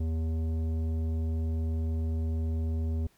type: tone with tanh clipping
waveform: triangle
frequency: 80.5 Hz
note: E2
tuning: 41 cents flat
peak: -29 dBFS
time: 0-3.07 s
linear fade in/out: 5 ms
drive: 16 dB
effects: pink hiss -66 dBFS RMS until 3.17 s